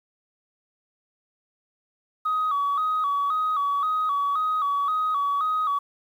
sine tone with vibrato, 1193 Hz, D6, 27 cents sharp, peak -20 dBFS, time 2.25-5.79 s, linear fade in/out 10 ms, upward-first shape square, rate 1.9 Hz, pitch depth 89 cents each way, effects tanh soft clip ceiling -18 dBFS + 9-bit

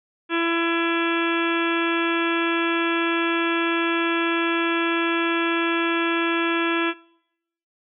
harmonic tone, 335.2 Hz, E4, 29 cents sharp, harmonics 1 / 2 / 3 / 4 / 5 / 6 / 7 / 8 / 9 / 10, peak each -22 / -35 / -30 / -29 / -28 / -39 / -31 / -31 / -40 / -34 dBFS, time 0.29-6.94 s, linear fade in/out 50 ms, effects noise-tail reverb RT60 0.8 s tail -23 dB re dry

